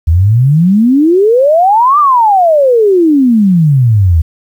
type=exponential two-way sweep; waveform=sine; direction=up then down; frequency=76.7 to 1217 to 76.7 Hz; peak=-4 dBFS; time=0.07-4.22 s; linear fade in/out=10 ms; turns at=1.99 s; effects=7-bit